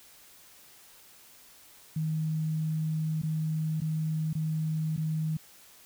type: tone with dropouts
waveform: sine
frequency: 157.2 Hz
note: D#3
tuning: 18 cents sharp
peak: -27 dBFS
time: 1.96-5.37 s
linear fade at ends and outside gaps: 5 ms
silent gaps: 3.218-3.233 / 3.804-3.817 / 4.331-4.351 / 4.965-4.976 s
effects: white hiss -55 dBFS RMS until 5.85 s